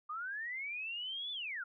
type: linear two-way sweep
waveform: sine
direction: up then down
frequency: 1183 to 3513 to 1343 Hz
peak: -38 dBFS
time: 0.09-1.64 s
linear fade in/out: 10 ms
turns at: 1.32 s
effects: none